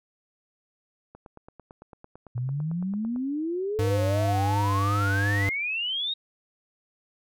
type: click train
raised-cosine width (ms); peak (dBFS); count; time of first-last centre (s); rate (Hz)
1; -31; 19; 1.15-3.161; 8.95
type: exponential sweep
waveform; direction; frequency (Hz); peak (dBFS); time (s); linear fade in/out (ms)
sine; up; 117.7 to 3793; -26; 2.35-6.14; 10
type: tone with vibrato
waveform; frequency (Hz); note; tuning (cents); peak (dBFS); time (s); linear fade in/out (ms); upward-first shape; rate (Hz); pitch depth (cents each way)
square; 100; G2; +35; -24; 3.79-5.49; 0; sine; 2.8; 32
effects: none